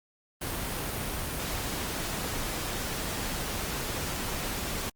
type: noise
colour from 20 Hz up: pink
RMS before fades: -33 dBFS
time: 0.41-4.9 s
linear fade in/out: 10 ms
effects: Opus 32 kbps